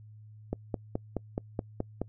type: click train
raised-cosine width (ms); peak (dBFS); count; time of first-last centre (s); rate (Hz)
2; -17; 8; 0.53-2.016; 4.71
effects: noise-tail reverb RT60 0.1 s tail -26 dB re dry + added 107 Hz sine -48 dBFS peak until 2.08 s